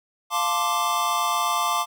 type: chord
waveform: square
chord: D minor seventh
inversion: first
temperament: equal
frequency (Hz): 698.5 / 880 / 1046.5 / 1174.7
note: F5 / A5 / C6 / D6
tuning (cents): 0 / 0 / 0 / 0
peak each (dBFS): -30 / -29 / -28 / -25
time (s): 0.3-1.86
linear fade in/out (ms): 50
effects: none